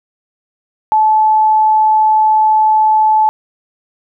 sine tone, 866 Hz, A5, 28 cents flat, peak -7 dBFS, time 0.92-3.29 s, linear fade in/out 0 ms, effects none

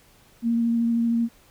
sine tone with vibrato, 232.5 Hz, A#3, 4 cents flat, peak -19 dBFS, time 0.42-1.29 s, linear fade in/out 50 ms, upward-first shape triangle, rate 13 Hz, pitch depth 16 cents each way, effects pink hiss -56 dBFS RMS until 1.5 s

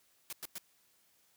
white noise bursts, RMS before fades -42 dBFS, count 3, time 0.3-0.581 s, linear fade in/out 0 ms, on 27 ms, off 100 ms, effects white hiss -70 dBFS RMS until 1.36 s + high-pass 60 Hz 12 dB/octave

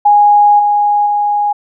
sine tone with level steps, 826 Hz, G#5, 10 cents flat, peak -4 / -8 / -10 dBFS, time 0.05-1.53 s, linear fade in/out 10 ms, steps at 0.59 / 1.06 s, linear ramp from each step 5 ms, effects none

